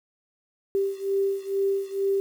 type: beating tone pair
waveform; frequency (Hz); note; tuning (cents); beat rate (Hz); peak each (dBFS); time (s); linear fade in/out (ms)
sine; 392 / 394.2; G4 / G4; 0 / +10; 2.2; -25 / -27; 0.75-2.2; 0
effects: 8-bit